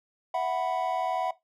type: chord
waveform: triangle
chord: E suspended second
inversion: none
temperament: equal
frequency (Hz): 659.3 / 740 / 987.8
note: E5 / F#5 / B5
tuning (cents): 0 / 0 / 0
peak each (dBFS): -29 / -26 / -31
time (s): 0.34-1.31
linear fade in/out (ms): 5
effects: noise-tail reverb RT60 0.2 s tail -19 dB re dry